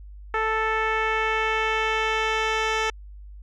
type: tone with low-pass filter sweep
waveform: 10% pulse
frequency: 440 Hz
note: A4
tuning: in tune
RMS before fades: -24 dBFS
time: 0.34-2.9 s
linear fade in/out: 2 ms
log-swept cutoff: 1700 to 4700 Hz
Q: 1.3
effects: added 50 Hz sine -39 dBFS peak until 3.42 s